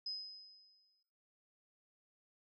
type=tone with exponential decay; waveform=sine; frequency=5050 Hz; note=D#8; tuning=25 cents sharp; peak=-38 dBFS; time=0.06-1.03 s; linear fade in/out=5 ms; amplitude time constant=210 ms; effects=noise-tail reverb RT60 0.7 s tail -17 dB re dry